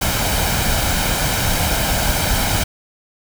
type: noise with comb filter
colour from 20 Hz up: pink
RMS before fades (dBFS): -18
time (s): 0.01-2.64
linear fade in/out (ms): 10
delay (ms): 1.3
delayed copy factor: +0.5
effects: none